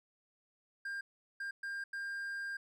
triangle tone bursts at uneven times, 1600 Hz, G6, 35 cents sharp, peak -36 dBFS, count 4, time 0.85-1.01 / 1.4-1.51 / 1.63-1.84 / 1.93-2.57 s, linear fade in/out 5 ms, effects none

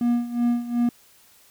triangle tone with tremolo, 239.2 Hz, A#3, 45 cents sharp, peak -15 dBFS, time 0.01-0.89 s, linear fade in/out 2 ms, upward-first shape sine, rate 2.7 Hz, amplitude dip 80%, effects white hiss -55 dBFS RMS until 1.5 s

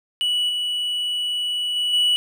triangle tone with level steps, 2946 Hz, F#7, 8 cents flat, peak -17 / -20 / -18 / -14 dBFS, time 0.21-2.16 s, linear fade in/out 0 ms, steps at 0.49 / 1.76 / 1.93 s, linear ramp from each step 5 ms, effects none

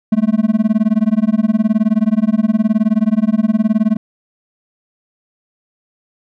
triangle tone with tremolo, 217.1 Hz, A3, 23 cents flat, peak -5 dBFS, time 0.12-3.97 s, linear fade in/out 5 ms, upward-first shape sine, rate 19 Hz, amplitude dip 100%, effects none

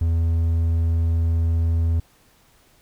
triangle tone, 82.7 Hz, E2, 6 cents sharp, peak -15 dBFS, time 0.01-2 s, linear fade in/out 5 ms, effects pink hiss -57 dBFS RMS until 2.81 s

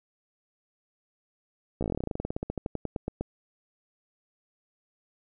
slowing click train, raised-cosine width 2 ms, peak -17 dBFS, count 27, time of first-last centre 1.81-3.21 s, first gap 15 ms, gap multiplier 1.09, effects none

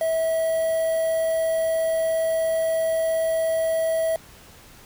triangle tone with quantisation, 649 Hz, E5, 27 cents flat, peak -18 dBFS, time 0.01-4.16 s, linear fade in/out 2 ms, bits 6, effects pink hiss -48 dBFS RMS until 4.85 s

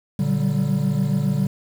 triangle tone cluster, 118.2 / 145.7 / 187.8 / 195.1 Hz, A#2 / D3 / F#3 / G3, +24 / -13 / +26 / -8 cents, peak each -25 / -19 / -24 / -21 dBFS, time 0.19-1.47 s, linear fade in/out 5 ms, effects tanh soft clip ceiling -6 dBFS + 7-bit

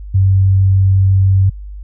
sine tone, 96 Hz, G2, 36 cents flat, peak -7 dBFS, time 0.14-1.5 s, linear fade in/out 10 ms, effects added 50 Hz sine -26 dBFS peak until 1.83 s

